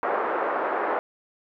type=band-pass noise; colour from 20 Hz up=pink; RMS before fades=-26 dBFS; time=0.03-0.99 s; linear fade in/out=0 ms; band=400 to 1500 Hz; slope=24 dB/octave; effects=none